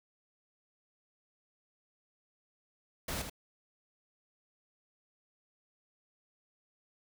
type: noise with echo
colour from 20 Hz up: pink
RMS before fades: -37 dBFS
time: 3.08-3.22 s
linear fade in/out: 5 ms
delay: 78 ms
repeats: 1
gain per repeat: -6 dB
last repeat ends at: 3.298 s
effects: none